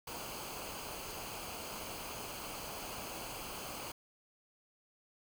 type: noise with comb filter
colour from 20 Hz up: pink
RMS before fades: -44 dBFS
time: 0.07-3.92 s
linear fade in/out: 5 ms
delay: 0.54 ms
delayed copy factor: -0.6
effects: none